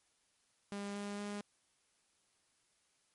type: tone with pitch steps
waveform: sawtooth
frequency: 201.7 / 203.3 / 205 Hz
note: G3 / G#3 / G#3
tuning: +50 / -37 / -22 cents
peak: -36 dBFS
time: 0.72-1.41 s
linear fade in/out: 0 ms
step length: 230 ms
effects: white hiss -75 dBFS RMS until 3.14 s + MP3 48 kbps